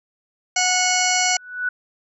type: harmonic tone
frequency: 733 Hz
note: F#5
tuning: 16 cents flat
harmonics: 1 / 2 / 3 / 4 / 6 / 7 / 8 / 9 / 10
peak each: -23 / -27 / -23 / -27 / -26 / -31 / -23 / -31 / -26 dBFS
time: 0.56-1.37 s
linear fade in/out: 5 ms
type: tone with exponential growth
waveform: sine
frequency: 1481 Hz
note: F#6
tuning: 1 cent sharp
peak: -17 dBFS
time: 1.24-1.69 s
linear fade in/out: 5 ms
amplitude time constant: 96 ms
effects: none